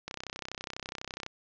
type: click train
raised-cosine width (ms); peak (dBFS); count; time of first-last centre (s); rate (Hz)
0.2; -20; 39; 0.08-1.264; 32.1
effects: resampled to 16000 Hz + 9-bit